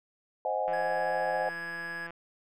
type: chord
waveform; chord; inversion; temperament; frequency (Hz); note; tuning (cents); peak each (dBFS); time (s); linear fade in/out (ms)
sine; Ab dominant seventh; first; equal; 523.3 / 622.3 / 740 / 830.6; C5 / Eb5 / Gb5 / Ab5; 0 / 0 / 0 / 0; -33; 0.45-1.49; 2
type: click train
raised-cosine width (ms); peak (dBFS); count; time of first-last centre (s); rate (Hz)
0.5; -29; 242; 0.68-2.106; 169
type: tone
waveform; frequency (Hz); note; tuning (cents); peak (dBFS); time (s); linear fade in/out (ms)
triangle; 1672; G#6; +11; -34; 0.73-2.07; 5
effects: none